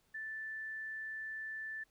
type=tone; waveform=sine; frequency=1760 Hz; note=A6; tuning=in tune; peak=-40 dBFS; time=0.14-1.84 s; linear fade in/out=10 ms; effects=pink hiss -74 dBFS RMS until 1.9 s